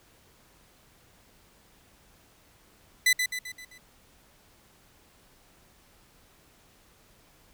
sawtooth tone with echo, 2000 Hz, B6, 21 cents sharp, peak -15 dBFS, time 3.06-3.13 s, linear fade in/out 5 ms, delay 130 ms, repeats 5, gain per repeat -6 dB, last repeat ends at 3.78 s, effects pink hiss -60 dBFS RMS until 7.53 s

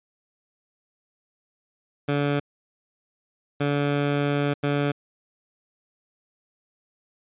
15% pulse tone bursts at uneven times, 143.8 Hz, D3, 36 cents flat, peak -15 dBFS, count 3, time 2.08-2.4 / 3.6-4.54 / 4.63-4.92 s, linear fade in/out 10 ms, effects resampled to 8000 Hz

